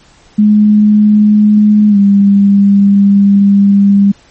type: tone with pitch glide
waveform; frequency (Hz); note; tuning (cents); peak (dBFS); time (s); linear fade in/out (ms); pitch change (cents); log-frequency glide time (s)
sine; 210.2 to 199.78; G#3 to G3; +21 to +33; -3; 0.38-4.12; 10; -88; 1.89-1.97
effects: pink hiss -44 dBFS RMS until 4.3 s + MP3 32 kbps